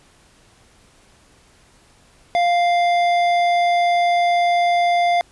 sine tone with hard clipping, 698 Hz, F5, 1 cent flat, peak -16 dBFS, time 2.35-5.21 s, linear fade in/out 0 ms, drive 11 dB, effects pink hiss -53 dBFS RMS until 5.31 s + resampled to 24000 Hz

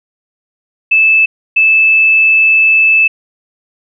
sine tone pair in turn, 2624 / 2624 Hz, E7 / E7, -9 / -9 cents, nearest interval unison, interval 0 cents, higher neither, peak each -5 dBFS, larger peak neither, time 0.91-1.26 / 1.56-3.08 s, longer second, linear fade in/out 10 ms, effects none

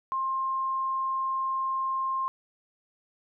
sine tone, 1060 Hz, C6, 22 cents sharp, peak -26 dBFS, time 0.12-2.28 s, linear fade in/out 0 ms, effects none

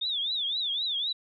sine tone with vibrato, 3589 Hz, A7, 34 cents sharp, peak -27 dBFS, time 0.01-1.13 s, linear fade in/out 10 ms, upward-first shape triangle, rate 3.9 Hz, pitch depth 200 cents each way, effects none

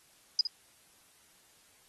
sine tone with echo, 4978 Hz, D#8, in tune, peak -21 dBFS, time 0.39-0.41 s, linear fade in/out 2 ms, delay 61 ms, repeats 1, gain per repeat -9 dB, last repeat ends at 0.471 s, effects white hiss -63 dBFS RMS until 1.88 s + AAC 32 kbps

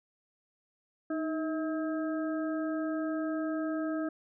harmonic tone with a mistuned harmonic, 321.3 Hz, E4, 44 cents flat, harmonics 1 / 2 / 4 / 5, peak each -31 / -37 / -43 / -45 dBFS, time 1.1-4.09 s, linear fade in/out 5 ms, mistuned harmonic 1, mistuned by -52 cents, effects none

